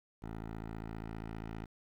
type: tone with low-pass filter sweep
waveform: 10% pulse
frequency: 55 Hz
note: A1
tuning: in tune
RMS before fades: -43 dBFS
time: 0.22-1.66 s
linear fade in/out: 10 ms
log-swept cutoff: 1600 to 2700 Hz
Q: 0.72
effects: 10-bit